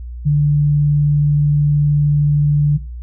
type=tone; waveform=sine; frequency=146.83 Hz; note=D3; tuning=in tune; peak=-10 dBFS; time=0.25-2.78 s; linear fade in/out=20 ms; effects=noise-tail reverb RT60 0.3 s tail -18 dB re dry + added 60 Hz sine -26 dBFS peak until 3.02 s